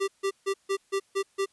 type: tone bursts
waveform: square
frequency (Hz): 392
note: G4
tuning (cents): 0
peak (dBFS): -25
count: 7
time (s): 0-1.46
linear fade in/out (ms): 20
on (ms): 80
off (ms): 150
effects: white hiss -66 dBFS RMS until 1.52 s + resampled to 24000 Hz